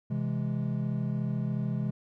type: chord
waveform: triangle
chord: C augmented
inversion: none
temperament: equal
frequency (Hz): 130.81 / 164.81 / 207.7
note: C3 / E3 / G#3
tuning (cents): 0 / 0 / 0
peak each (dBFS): -29 / -32 / -31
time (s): 0.1-1.91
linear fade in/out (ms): 10
effects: none